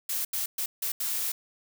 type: noise bursts at uneven times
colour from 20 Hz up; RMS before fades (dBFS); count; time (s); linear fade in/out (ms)
blue; -30; 5; 0.09-0.25 / 0.33-0.46 / 0.58-0.66 / 0.82-0.92 / 1-1.32; 5
effects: none